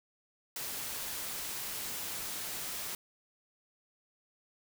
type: noise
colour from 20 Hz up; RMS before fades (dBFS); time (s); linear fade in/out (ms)
white; -39; 0.56-2.95; 2
effects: none